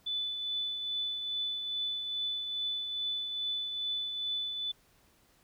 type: tone with tremolo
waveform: sine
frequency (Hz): 3490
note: A7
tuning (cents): -15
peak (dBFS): -30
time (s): 0.06-4.72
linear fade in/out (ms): 10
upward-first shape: triangle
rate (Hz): 2.4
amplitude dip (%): 45
effects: pink hiss -66 dBFS RMS until 5.43 s